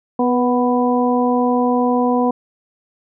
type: harmonic tone with a mistuned harmonic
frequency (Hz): 247.5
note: B3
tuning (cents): +4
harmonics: 1 / 2 / 3 / 4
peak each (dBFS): -16 / -19 / -21 / -22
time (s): 0.19-2.31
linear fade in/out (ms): 5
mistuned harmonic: 2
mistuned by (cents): -18
effects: none